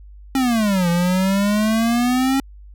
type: exponential two-way sweep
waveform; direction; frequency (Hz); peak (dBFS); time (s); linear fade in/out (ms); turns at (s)
square; down then up; 273 to 170.2 to 273; -16; 0.35-2.4; 2; 0.89
effects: added 50 Hz sine -38 dBFS peak until 2.74 s